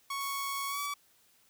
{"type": "tone with pitch glide", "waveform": "sawtooth", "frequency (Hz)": [1108.7, 1144.5], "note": ["C#6", "D6"], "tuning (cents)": [0, -45], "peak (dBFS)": -30, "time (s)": [0.1, 0.94], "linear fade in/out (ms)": 5, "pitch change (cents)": 55, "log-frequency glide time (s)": [0.68, 0.8]}
{"type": "high-pass noise", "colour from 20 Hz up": "white", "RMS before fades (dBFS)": -44, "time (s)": [0.2, 0.87], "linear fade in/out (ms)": 10, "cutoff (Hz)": 5600, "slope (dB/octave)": 24}
{"effects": ["white hiss -66 dBFS RMS until 1.49 s"]}